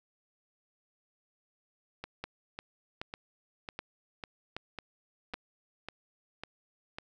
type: two click trains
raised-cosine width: 0.3 ms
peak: -23 / -21 dBFS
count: 10 / 5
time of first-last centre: 2.04-6.985 / 2.24-5.341 s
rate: 1.82 / 1.29 Hz
effects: none